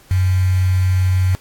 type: tone with quantisation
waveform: sine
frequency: 92.5 Hz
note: F#2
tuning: in tune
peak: -12 dBFS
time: 0.11-1.35 s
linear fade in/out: 0 ms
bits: 5
effects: pink hiss -48 dBFS RMS until 1.4 s + AAC 64 kbps